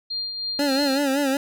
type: tone with tremolo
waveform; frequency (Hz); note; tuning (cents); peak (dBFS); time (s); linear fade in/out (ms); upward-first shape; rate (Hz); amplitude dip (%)
sine; 4200; C8; +6; -24; 0.1-0.99; 10; triangle; 3.2; 50
type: tone with vibrato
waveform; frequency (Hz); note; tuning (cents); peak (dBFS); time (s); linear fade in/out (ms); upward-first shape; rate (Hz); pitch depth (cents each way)
25% pulse; 277.2; C#4; 0; -16; 0.59-1.37; 2; sine; 5.3; 85
effects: none